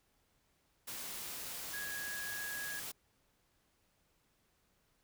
sine tone in noise, 1661.2 Hz, G#6, in tune, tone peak -41 dBFS, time 1.73-2.8 s, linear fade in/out 10 ms, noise white, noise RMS -44 dBFS, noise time 0.87-2.92 s, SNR 0 dB, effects pink hiss -75 dBFS RMS until 5.03 s

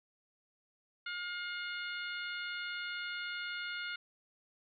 harmonic tone with a mistuned harmonic, 711 Hz, F5, 31 cents sharp, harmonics 2 / 3 / 4 / 5 / 6, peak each -40 / -44 / -46 / -48 / -50 dBFS, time 1.06-3.96 s, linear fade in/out 5 ms, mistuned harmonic 4, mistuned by +19 cents, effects none

